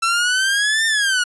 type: exponential two-way sweep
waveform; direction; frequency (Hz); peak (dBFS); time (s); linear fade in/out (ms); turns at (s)
sawtooth; up then down; 1334 to 1817 to 1433; -12; 0.02-1.24; 10; 0.86
effects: resampled to 24000 Hz

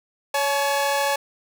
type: tone pair together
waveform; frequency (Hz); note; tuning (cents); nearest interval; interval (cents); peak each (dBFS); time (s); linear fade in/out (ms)
sawtooth; 559.5 / 856; C#5 / A5; +16 / -48; perfect fifth; 736; -19; 0.34-1.16; 5
effects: none

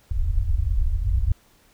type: low-pass noise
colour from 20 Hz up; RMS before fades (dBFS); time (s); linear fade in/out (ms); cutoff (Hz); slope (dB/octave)
pink; -21; 0.11-1.32; 5; 100; 96
effects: pink hiss -58 dBFS RMS until 1.73 s

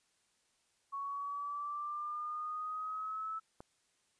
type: exponential sweep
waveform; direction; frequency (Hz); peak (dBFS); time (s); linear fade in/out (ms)
sine; up; 1108.7 to 1311; -37; 0.92-3.4; 20
type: click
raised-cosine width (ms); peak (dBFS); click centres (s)
1; -34; 3.605
effects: white hiss -75 dBFS RMS until 4.19 s + resampled to 22050 Hz

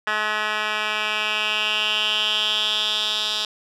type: tone with band-pass filter sweep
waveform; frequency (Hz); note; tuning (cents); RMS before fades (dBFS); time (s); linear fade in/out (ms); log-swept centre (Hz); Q
10% pulse; 213.2; G#3; +46; -23; 0.07-3.45; 2; 1900 to 4000; 4.5
effects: none

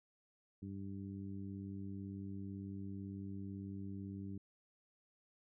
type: harmonic tone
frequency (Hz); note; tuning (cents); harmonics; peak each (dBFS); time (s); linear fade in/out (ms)
98; G2; 0; 1 / 2 / 3 / 4; -47 / -46 / -50 / -59; 0.62-4.38; 5
effects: none

